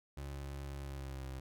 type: tone with pitch glide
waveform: 30% pulse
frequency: 69.5 to 66.21 Hz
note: C#2 to C2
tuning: +5 to +21 cents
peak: -39 dBFS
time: 0.17-1.4 s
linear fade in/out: 5 ms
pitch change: -84 cents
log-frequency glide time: 0.8-1.26 s
effects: none